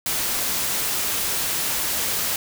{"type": "noise", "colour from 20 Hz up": "white", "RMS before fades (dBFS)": -24, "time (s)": [0.06, 2.36], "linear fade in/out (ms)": 2, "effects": []}